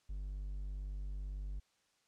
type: tone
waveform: triangle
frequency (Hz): 49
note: G1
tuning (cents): 0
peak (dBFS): -37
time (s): 0.09-1.6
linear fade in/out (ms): 10
effects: white hiss -75 dBFS RMS until 2.07 s + low-pass 7000 Hz 12 dB/octave